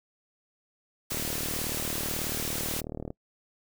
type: high-pass noise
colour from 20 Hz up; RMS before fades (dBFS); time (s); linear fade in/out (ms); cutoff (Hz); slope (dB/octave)
white; -33; 1.1-2.81; 10; 130; 12
type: click train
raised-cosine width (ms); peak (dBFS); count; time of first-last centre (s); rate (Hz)
2; -22; 77; 1.12-3.104; 38.3
effects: noise-tail reverb RT60 0.1 s tail -26 dB re dry